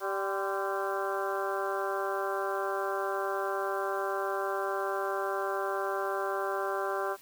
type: harmonic tone with a mistuned harmonic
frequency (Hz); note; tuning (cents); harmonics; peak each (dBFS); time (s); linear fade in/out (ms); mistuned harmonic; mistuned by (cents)
195.2; G3; -7; 2 / 3 / 4 / 5 / 6 / 7 / 8; -34 / -36 / -37 / -38 / -39 / -39 / -40; 0-7.17; 50; 5; +85
effects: white hiss -55 dBFS RMS until 7.21 s